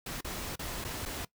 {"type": "noise with dropouts", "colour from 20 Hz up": "pink", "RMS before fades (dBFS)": -38, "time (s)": [0.06, 1.25], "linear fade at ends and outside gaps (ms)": 5, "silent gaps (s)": [[0.209, 0.245], [0.557, 0.592], [0.843, 0.847], [1.054, 1.058]], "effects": ["noise-tail reverb RT60 0.1 s tail -20 dB re dry"]}